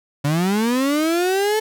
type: linear sweep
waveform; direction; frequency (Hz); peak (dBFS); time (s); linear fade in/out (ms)
35% pulse; up; 138.59 to 440; -15; 0.24-1.6; 10
effects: none